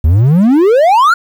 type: exponential sweep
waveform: triangle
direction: up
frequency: 72.4 to 1457 Hz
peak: -3 dBFS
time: 0.04-1.14 s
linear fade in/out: 5 ms
effects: 7-bit